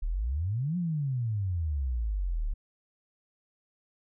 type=exponential two-way sweep; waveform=sine; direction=up then down; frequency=34.65 to 182.2 to 34.65 Hz; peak=-27 dBFS; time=0.02-2.54 s; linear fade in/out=10 ms; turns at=0.77 s; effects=none